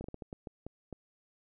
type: slowing click train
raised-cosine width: 2 ms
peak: -28 dBFS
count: 9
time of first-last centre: 0.01-0.927 s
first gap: 32 ms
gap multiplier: 1.35
effects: none